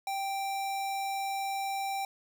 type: tone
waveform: square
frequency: 784 Hz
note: G5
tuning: in tune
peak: -32 dBFS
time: 0.07-2.05 s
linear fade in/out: 2 ms
effects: 10-bit